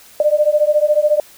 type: beating tone pair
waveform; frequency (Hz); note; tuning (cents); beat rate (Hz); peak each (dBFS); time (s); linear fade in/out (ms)
sine; 593 / 607; D5 / D#5; +17 / -43; 14; -14; 0.2-1.2; 2
effects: white hiss -44 dBFS RMS until 1.37 s